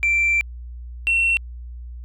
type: tone pair in turn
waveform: sine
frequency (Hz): 2349 / 2715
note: D7 / F7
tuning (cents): 0 / -50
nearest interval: minor third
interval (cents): 250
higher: second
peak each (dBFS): -14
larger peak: neither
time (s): 0.03-0.41 / 1.07-1.37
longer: first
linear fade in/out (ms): 0
effects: tanh soft clip ceiling -13 dBFS + added 60 Hz sine -32 dBFS peak until 2.04 s